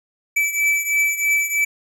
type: beating tone pair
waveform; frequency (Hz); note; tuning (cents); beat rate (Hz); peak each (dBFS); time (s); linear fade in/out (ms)
square; 2309 / 2312.1; D7 / D7; -30 / -28; 3.1; -19 / -23; 0.36-1.65; 10
effects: none